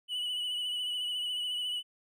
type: tone with vibrato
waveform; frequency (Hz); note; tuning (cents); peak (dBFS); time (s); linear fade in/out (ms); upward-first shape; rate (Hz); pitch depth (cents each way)
triangle; 2960; F#7; 0; -30; 0.08-1.83; 50; sine; 14; 34
effects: none